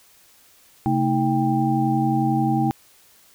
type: tone cluster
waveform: sine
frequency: 134.3 / 225.6 / 316.8 / 791 Hz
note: C3 / A3 / D#4 / G5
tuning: +46 / +44 / +31 / +15 cents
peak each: -23 dBFS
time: 0.86-2.71 s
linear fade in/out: 0 ms
effects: white hiss -54 dBFS RMS until 3.34 s